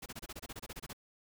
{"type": "noise bursts", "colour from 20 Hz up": "pink", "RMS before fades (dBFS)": -44, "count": 14, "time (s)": [0.02, 0.932], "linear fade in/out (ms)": 10, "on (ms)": 41, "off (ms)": 26, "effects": []}